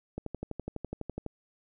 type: click train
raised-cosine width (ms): 2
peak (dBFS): -22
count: 14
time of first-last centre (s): 0.18-1.263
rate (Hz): 12
effects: none